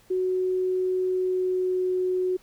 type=tone with pitch glide; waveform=sine; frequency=370 to 367.7 Hz; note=F#4 to F#4; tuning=0 to -11 cents; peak=-22 dBFS; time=0.1-2.37 s; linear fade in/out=10 ms; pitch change=-11 cents; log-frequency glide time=1.07-1.93 s; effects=pink hiss -58 dBFS RMS until 2.42 s